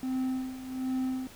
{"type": "tone with tremolo", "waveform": "triangle", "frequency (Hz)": 259.2, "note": "C4", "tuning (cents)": -16, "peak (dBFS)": -25, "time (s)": [0.03, 1.27], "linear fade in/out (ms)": 0, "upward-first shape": "sine", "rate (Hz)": 1.3, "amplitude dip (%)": 75, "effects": ["pink hiss -51 dBFS RMS until 1.35 s"]}